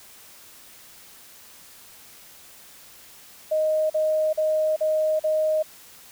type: tone bursts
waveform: sine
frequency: 622.3 Hz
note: D#5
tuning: in tune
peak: -19 dBFS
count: 5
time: 3.51-5.628 s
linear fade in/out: 10 ms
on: 390 ms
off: 42 ms
effects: white hiss -48 dBFS RMS until 6.11 s